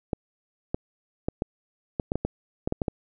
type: clicks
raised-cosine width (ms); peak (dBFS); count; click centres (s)
2; -12; 12; 0.132 / 0.745 / 1.285 / 1.421 / 1.998 / 2.119 / 2.156 / 2.25 / 2.675 / 2.724 / 2.818 / 2.882
effects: none